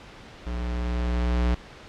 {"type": "tone with level ramp", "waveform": "square", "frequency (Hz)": 60.1, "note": "B1", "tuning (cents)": -46, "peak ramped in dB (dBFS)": [-29, -20], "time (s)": [0.46, 1.55], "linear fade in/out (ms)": 10, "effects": ["pink hiss -45 dBFS RMS until 1.88 s", "low-pass 4000 Hz 12 dB/octave"]}